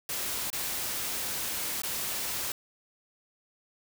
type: noise with dropouts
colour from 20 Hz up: white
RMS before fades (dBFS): -33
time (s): 0.09-2.52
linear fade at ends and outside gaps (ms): 2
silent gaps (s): 0.502-0.529 / 1.819-1.834
effects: none